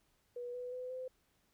sine tone with pitch steps, 486.6 / 495.1 / 503.8 / 512.6 Hz, B4 / B4 / B4 / C5, -26 / +4 / +34 / -36 cents, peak -40 dBFS, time 0.36-1.08 s, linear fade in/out 5 ms, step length 180 ms, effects pink hiss -75 dBFS RMS until 1.53 s

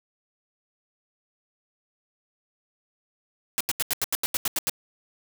white noise bursts, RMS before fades -25 dBFS, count 11, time 3.58-4.696 s, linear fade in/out 0 ms, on 26 ms, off 83 ms, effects none

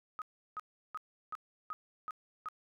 sine tone bursts, 1261 Hz, D#6, 23 cents sharp, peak -37 dBFS, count 7, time 0.19-2.486 s, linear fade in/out 0 ms, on 28 ms, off 350 ms, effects none

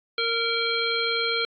harmonic tone, 462 Hz, A#4, 16 cents flat, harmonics 1 / 3 / 5 / 7 / 9, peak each -29 / -29 / -29 / -29 / -29 dBFS, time 0.18-1.45 s, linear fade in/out 2 ms, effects AAC 48 kbps

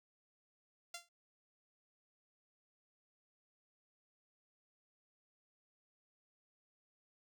5% pulse tone with exponential decay, 690 Hz, F5, 21 cents flat, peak -30 dBFS, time 0.94-1.09 s, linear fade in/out 5 ms, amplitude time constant 31 ms, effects none

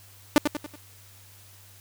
sawtooth tone with echo, 295.9 Hz, D4, 13 cents sharp, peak -10 dBFS, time 0.36-0.38 s, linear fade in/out 0 ms, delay 94 ms, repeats 4, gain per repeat -7 dB, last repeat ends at 0.756 s, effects added 98 Hz sine -53 dBFS peak until 1.8 s + white hiss -53 dBFS RMS until 1.8 s

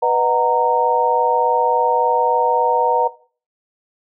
sine chord, B major seventh, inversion none, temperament just, 493.9 / 617.4 / 740.8 / 926 Hz, B4 / D#5 / F#5 / A#5, 0 / -14 / +2 / -12 cents, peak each -18 / -23 / -21 / -17 dBFS, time 0.02-3.08 s, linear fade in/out 10 ms, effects noise-tail reverb RT60 0.4 s tail -18 dB re dry

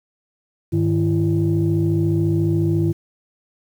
sine tone cluster, 101.8 / 156 / 335.6 Hz, G#2 / D#3 / E4, -34 / +5 / +31 cents, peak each -19 dBFS, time 0.72-2.93 s, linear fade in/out 20 ms, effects tanh soft clip ceiling -9 dBFS + 8-bit

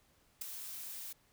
blue noise with ADSR envelope, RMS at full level -37 dBFS, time 0.41-1.13 s, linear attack 8 ms, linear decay 7 ms, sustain -8 dB, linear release 8 ms, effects pink hiss -70 dBFS RMS until 1.32 s

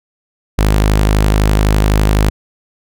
sawtooth tone, 51.91 Hz, G#1, in tune, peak -5 dBFS, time 0.58-2.3 s, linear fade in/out 10 ms, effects none

